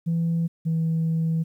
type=tone pair in turn; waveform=sine; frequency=166.7 / 162.52 Hz; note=E3 / E3; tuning=+20 / -24 cents; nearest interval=unison; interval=44 cents; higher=first; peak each=-19 dBFS; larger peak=neither; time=0.06-0.48 / 0.65-1.44 s; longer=second; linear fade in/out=20 ms; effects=tanh soft clip ceiling -18 dBFS + 10-bit

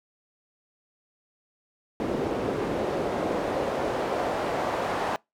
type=noise with band-pass filter sweep; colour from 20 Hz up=pink; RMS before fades=-28 dBFS; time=2-5.16 s; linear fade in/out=0 ms; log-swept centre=370 to 760 Hz; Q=1.4; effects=noise-tail reverb RT60 0.2 s tail -25 dB re dry

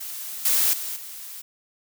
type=noise with level steps; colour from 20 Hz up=blue; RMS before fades=-34 / -20 / -31 / -38 dBFS; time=0-1.42 s; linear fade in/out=10 ms; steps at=0.45 / 0.73 / 0.96 s; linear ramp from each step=5 ms; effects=none

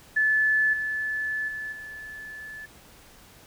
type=tone with level steps; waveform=sine; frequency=1735 Hz; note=A6; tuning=25 cents flat; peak=-19 / -26 / -31 / -37 dBFS; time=0.16-2.66 s; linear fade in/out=10 ms; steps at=0.73 / 1.48 / 1.72 s; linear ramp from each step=5 ms; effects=pink hiss -52 dBFS RMS until 3.46 s

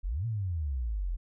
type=exponential two-way sweep; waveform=sine; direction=up then down; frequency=37.6 to 119.1 to 39.95 Hz; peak=-29 dBFS; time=0.03-1.17 s; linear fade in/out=20 ms; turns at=0.26 s; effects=none

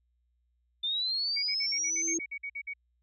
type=linear sweep; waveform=sine; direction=up; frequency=3545 to 6510 Hz; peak=-28 dBFS; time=0.83-2.18 s; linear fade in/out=10 ms
type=tone bursts; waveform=sine; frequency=2248 Hz; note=C#7; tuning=24 cents sharp; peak=-34 dBFS; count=12; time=1.36-2.737 s; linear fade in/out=10 ms; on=68 ms; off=51 ms
type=tone with exponential growth; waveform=sine; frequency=329.4 Hz; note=E4; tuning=1 cent flat; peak=-30 dBFS; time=1.59-2.19 s; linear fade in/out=2 ms; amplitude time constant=130 ms
effects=added 60 Hz sine -70 dBFS peak until 3.02 s

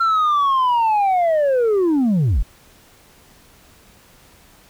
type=linear sweep; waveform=sine; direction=down; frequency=1367 to 32.3 Hz; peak=-11 dBFS; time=0-2.43 s; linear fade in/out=10 ms; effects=tanh soft clip ceiling -13 dBFS + pink hiss -50 dBFS RMS until 4.69 s

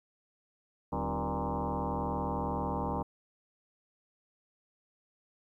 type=tone with frequency modulation; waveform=sine; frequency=367.4 Hz; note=F#4; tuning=12 cents flat; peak=-30 dBFS; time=0.92-3.03 s; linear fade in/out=10 ms; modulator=111 Hz; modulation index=6; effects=12-bit

